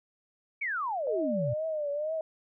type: exponential sweep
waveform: sine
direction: down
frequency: 2349 to 111.3 Hz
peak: -29 dBFS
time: 0.61-1.54 s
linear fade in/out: 10 ms
type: tone with vibrato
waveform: sine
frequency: 606 Hz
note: D#5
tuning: 46 cents flat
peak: -29 dBFS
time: 1.07-2.21 s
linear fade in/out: 2 ms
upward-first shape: triangle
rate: 2.1 Hz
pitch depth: 120 cents each way
effects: none